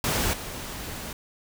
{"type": "noise with level steps", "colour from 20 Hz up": "pink", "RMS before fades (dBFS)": [-25, -36], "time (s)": [0.04, 1.13], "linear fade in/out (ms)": 2, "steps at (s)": 0.33, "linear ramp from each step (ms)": 5, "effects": []}